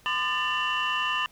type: tone cluster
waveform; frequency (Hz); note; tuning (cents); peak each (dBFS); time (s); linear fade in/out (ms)
sine; 1020 / 1207 / 1774 / 2740 / 2958; C6 / D6 / A6 / F7 / F#7; -44 / +47 / +14 / -34 / -1; -30; 0.06-1.26; 0
effects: tanh soft clip ceiling -18 dBFS + pink hiss -58 dBFS RMS until 1.31 s